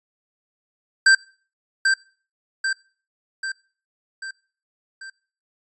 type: tone with echo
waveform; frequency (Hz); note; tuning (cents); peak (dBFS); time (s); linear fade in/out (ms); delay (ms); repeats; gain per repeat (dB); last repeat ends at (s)
square; 1568; G6; 0; -11; 1.06-1.15; 5; 790; 5; -5; 5.1
effects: noise-tail reverb RT60 0.4 s tail -22 dB re dry + resampled to 22050 Hz